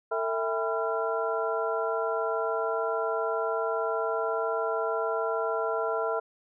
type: tone cluster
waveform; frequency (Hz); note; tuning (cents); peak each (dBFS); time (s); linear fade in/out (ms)
sine; 450.3 / 657 / 804 / 996 / 1371; A4 / E5 / G5 / B5 / F6; +40 / -6 / +44 / +14 / -32; -30 / -31 / -37 / -35 / -33; 0.11-6.2; 10
effects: none